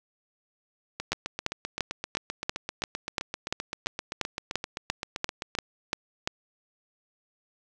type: two click trains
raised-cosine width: 0.2 ms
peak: -15 / -9 dBFS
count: 36 / 16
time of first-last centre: 1-5.551 / 1.12-6.275 s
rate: 7.69 / 2.91 Hz
effects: none